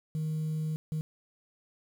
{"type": "tone bursts at uneven times", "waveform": "sine", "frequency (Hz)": 156.1, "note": "D#3", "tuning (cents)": 6, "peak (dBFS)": -27, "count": 2, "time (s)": [[0.15, 0.76], [0.92, 1.01]], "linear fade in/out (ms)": 0, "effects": ["tanh soft clip ceiling -28 dBFS", "9-bit"]}